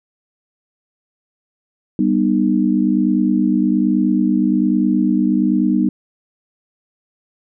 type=chord; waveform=sine; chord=G augmented; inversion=none; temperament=just; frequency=196 / 245 / 306.2 Hz; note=G3 / B3 / D#4; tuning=0 / -14 / -28 cents; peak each=-17 dBFS; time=1.99-5.89 s; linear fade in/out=2 ms; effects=none